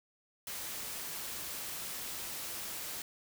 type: noise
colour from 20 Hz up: white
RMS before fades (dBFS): -41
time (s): 0.47-3.02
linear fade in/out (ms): 2
effects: none